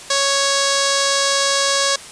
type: tone with notch filter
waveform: 5% pulse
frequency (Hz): 554.4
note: C#5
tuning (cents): 0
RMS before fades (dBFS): -17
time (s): 0.1-1.96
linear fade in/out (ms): 5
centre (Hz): 2500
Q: 1.8
effects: white hiss -36 dBFS RMS until 2.11 s + resampled to 22050 Hz